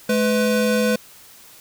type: tone pair together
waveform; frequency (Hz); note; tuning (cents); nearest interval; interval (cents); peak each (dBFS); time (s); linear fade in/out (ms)
square; 213.4 / 500; G#3 / B4; +47 / +21; octave + minor third; 1474; -20; 0.09-0.96; 5
effects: white hiss -46 dBFS RMS until 1.6 s